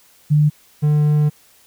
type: tone pair in turn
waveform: sine / triangle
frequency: 149.6 / 149.6 Hz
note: D3 / D3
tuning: +32 / +32 cents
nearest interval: unison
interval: 0 cents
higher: neither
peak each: -10 dBFS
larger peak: neither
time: 0.3-0.5 / 0.82-1.3 s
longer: second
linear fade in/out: 20 ms
effects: white hiss -52 dBFS RMS until 1.66 s